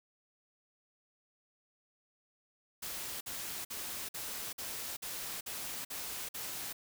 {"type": "noise bursts", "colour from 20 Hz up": "white", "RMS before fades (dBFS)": -41, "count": 9, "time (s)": [2.82, 6.73], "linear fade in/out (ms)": 10, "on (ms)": 390, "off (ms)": 50, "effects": []}